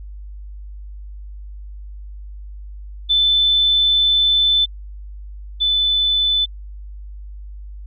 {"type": "tone pair in turn", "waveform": "sine", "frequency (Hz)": [3520, 3505], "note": ["A7", "A7"], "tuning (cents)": [0, -7], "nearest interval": "unison", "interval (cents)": 7, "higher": "first", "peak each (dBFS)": [-12, -14], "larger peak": "first", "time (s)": [[3.09, 4.66], [5.6, 6.46]], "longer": "first", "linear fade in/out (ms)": 20, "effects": ["added 50 Hz sine -31 dBFS peak until 7.86 s"]}